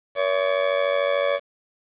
40% pulse tone with amplitude modulation, 566 Hz, C#5, 36 cents sharp, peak -15 dBFS, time 0.15-1.4 s, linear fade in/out 50 ms, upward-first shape sine, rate 93.6 Hz, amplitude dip 80%, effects resampled to 8000 Hz + 8-bit

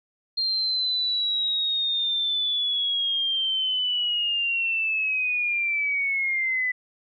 sine linear sweep, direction down, 4203 to 1989 Hz, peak -22 dBFS, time 0.37-6.72 s, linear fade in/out 10 ms, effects none

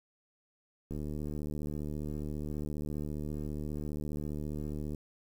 click train, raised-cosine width 3 ms, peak -26 dBFS, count 303, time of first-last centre 0.91-4.947 s, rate 74.8 Hz, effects 9-bit

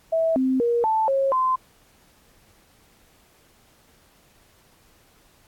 sine tone with pitch steps, 652 / 260.8 / 472.8 / 880 / 543 / 1033 Hz, E5 / C4 / A#4 / A5 / C#5 / C6, -19 / -5 / +24 / 0 / -36 / -22 cents, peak -18 dBFS, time 0.12-1.56 s, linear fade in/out 10 ms, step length 240 ms, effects pink hiss -58 dBFS RMS until 5.47 s + AAC 64 kbps

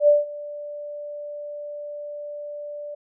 sine tone with ADSR envelope, 587.3 Hz, D5, in tune, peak -10 dBFS, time 0-2.95 s, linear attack 79 ms, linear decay 170 ms, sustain -21 dB, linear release 10 ms, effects none

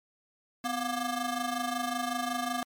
20% pulse ring-modulated tone, 477.4 Hz, A#4, 41 cents sharp, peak -22 dBFS, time 0.64-2.63 s, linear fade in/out 2 ms, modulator 226 Hz, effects MP3 96 kbps

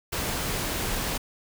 pink noise, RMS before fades -29 dBFS, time 0.12-1.18 s, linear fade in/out 10 ms, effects none

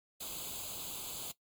white noise with comb filter, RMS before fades -42 dBFS, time 0.2-1.32 s, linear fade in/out 10 ms, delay 0.27 ms, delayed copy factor +0.85, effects noise-tail reverb RT60 0.1 s tail -17 dB re dry + MP3 96 kbps

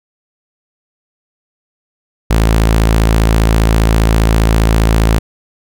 sawtooth tone, 55 Hz, A1, in tune, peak -4 dBFS, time 2.3-5.19 s, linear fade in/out 10 ms, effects none

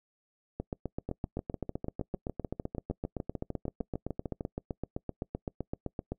two click trains, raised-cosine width 2 ms, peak -21 / -20 dBFS, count 23 / 44, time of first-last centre 1.09-4.408 / 0.6-6.12 s, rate 6.63 / 7.79 Hz, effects noise-tail reverb RT60 0.1 s tail -25 dB re dry

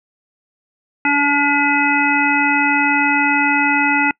harmonic tone with a mistuned harmonic, 286.7 Hz, D4, 42 cents flat, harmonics 1 / 3 / 5 / 7 / 9, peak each -19 / -19 / -19 / -19 / -19 dBFS, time 1.05-4.11 s, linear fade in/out 2 ms, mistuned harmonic 9, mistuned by -20 cents, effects noise-tail reverb RT60 0.1 s tail -26 dB re dry

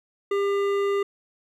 triangle tone with hard clipping, 400 Hz, G4, 35 cents sharp, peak -23 dBFS, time 0.31-1.03 s, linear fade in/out 5 ms, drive 16 dB, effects none

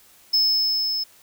triangle tone with level ramp, 5220 Hz, E8, 18 cents flat, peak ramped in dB -14 to -22 dBFS, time 0.33-1.04 s, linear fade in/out 10 ms, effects white hiss -53 dBFS RMS until 1.22 s

